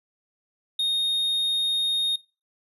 triangle tone, 3705 Hz, A#7, 11 cents flat, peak -20 dBFS, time 0.79-2.16 s, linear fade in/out 5 ms, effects noise-tail reverb RT60 0.3 s tail -23 dB re dry + resampled to 32000 Hz

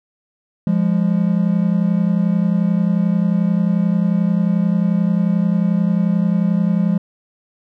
triangle tone pair together, 173.5 / 204.8 Hz, F3 / G#3, -11 / -24 cents, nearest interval minor third, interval 287 cents, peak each -14 / -15 dBFS, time 0.67-6.98 s, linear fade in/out 2 ms, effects none

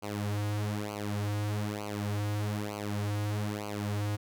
sawtooth tone with flanger, 103.83 Hz, G#2, in tune, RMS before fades -33 dBFS, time 0.02-4.17 s, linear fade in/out 20 ms, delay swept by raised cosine 0.55 to 5.15 ms, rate 1.1 Hz, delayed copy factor -0.95, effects none

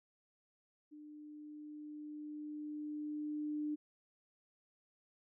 sine tone with level ramp, 299.9 Hz, D4, 36 cents sharp, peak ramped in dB -51 to -35 dBFS, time 0.91-3.76 s, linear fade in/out 20 ms, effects none

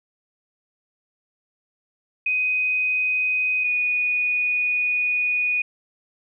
sine tone pair in turn, 2504 / 2470 Hz, D#7 / D#7, +10 / -13 cents, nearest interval unison, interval 23 cents, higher first, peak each -19 dBFS, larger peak neither, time 2.26-3.64 / 3.64-5.62 s, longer second, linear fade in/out 5 ms, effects none

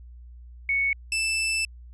sine / sawtooth tone pair in turn, 2217 / 2644 Hz, C#7 / E7, 0 / +5 cents, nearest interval minor third, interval 305 cents, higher second, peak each -21 / -20 dBFS, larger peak second, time 0.69-0.93 / 1.12-1.65 s, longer second, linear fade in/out 2 ms, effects added 60 Hz sine -42 dBFS peak until 1.93 s + resampled to 24000 Hz

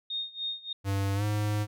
sine tone with tremolo, 3693 Hz, A#7, 17 cents flat, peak -29 dBFS, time 0.1-0.73 s, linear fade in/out 5 ms, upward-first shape sine, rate 3.4 Hz, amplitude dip 90%
square tone with pitch glide, 98.5 to 104.96 Hz, G2 to G#2, +9 to +19 cents, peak -27 dBFS, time 0.84-1.67 s, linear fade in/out 50 ms, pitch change +110 cents, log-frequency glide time 1.15-1.24 s
effects none

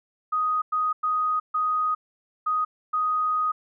sine tone bursts at uneven times, 1248 Hz, D#6, 5 cents sharp, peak -21 dBFS, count 6, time 0.32-0.62 / 0.72-0.93 / 1.03-1.4 / 1.54-1.95 / 2.46-2.65 / 2.93-3.52 s, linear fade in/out 10 ms, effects none

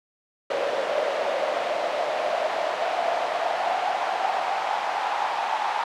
pink noise with high-pass filter sweep, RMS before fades -25 dBFS, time 0.5-5.84 s, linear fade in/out 5 ms, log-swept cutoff 550 to 860 Hz, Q 6.1, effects low-pass 3000 Hz 12 dB/octave

